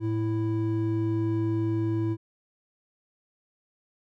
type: tone pair together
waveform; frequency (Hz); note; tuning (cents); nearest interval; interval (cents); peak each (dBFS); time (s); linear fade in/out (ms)
triangle; 109.99 / 329.6; A2 / E4; 0 / 0; octave + perfect fifth; 1900; -25; 0-2.17; 50
effects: none